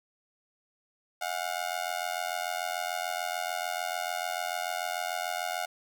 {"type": "tone with amplitude modulation", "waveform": "sawtooth", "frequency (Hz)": 719, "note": "F#5", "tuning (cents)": -50, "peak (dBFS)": -23, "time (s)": [1.21, 5.66], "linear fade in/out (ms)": 10, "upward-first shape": "sine", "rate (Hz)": 86.8, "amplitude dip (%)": 95, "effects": []}